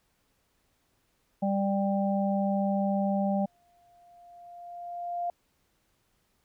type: harmonic tone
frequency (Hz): 197.3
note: G3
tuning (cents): +11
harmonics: 1 / 3 / 4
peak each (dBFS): -26 / -31 / -32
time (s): 1.42-3.46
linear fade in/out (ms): 10
type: tone with exponential growth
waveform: sine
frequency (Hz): 698.5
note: F5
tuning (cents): 0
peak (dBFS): -27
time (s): 3.46-5.3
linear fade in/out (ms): 2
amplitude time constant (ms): 400
effects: pink hiss -72 dBFS RMS until 6.44 s